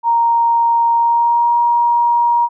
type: tone with pitch glide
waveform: sine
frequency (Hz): 932.3 to 947.5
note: A#5 to A#5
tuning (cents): 0 to +28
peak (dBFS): -10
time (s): 0.03-2.49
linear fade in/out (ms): 50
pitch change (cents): +28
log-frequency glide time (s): 0.96-1.55
effects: none